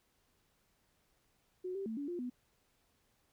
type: tone with pitch steps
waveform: sine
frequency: 366.6 / 390.8 / 222.5 / 285.2 / 350.6 / 247.8 Hz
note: F#4 / G4 / A3 / C#4 / F4 / B3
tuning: -16 / -5 / +20 / +49 / +7 / +6 cents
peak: -37 dBFS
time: 1.64-2.3 s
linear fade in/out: 10 ms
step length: 110 ms
effects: pink hiss -75 dBFS RMS until 3.32 s